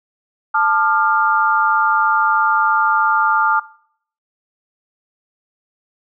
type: chord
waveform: sine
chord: D minor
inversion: second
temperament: equal with one note detuned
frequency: 880 / 1200 / 1396.9 Hz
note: A5 / D6 / F6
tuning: 0 / +37 / 0 cents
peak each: -17 dBFS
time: 0.54-3.6 s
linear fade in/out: 10 ms
effects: noise-tail reverb RT60 0.6 s tail -20 dB re dry